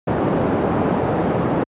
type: band-pass noise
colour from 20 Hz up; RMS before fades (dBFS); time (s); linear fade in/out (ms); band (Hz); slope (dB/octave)
pink; -19; 0.07-1.64; 10; 140 to 790; 12
effects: high-pass 60 Hz 12 dB/octave + resampled to 8000 Hz